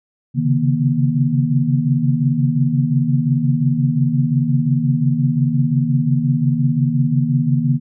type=tone cluster; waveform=sine; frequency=134.5 / 140.2 / 157.3 / 238.2 Hz; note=C3 / C#3 / D#3 / A#3; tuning=+48 / +20 / +19 / +38 cents; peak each=-19 dBFS; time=0.34-7.8 s; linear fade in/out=50 ms; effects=none